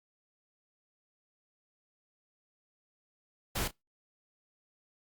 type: noise with echo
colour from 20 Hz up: pink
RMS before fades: -33 dBFS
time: 3.55-3.68 s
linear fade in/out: 10 ms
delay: 33 ms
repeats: 1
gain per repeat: -15 dB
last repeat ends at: 3.713 s
effects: noise-tail reverb RT60 0.2 s tail -26 dB re dry + Opus 48 kbps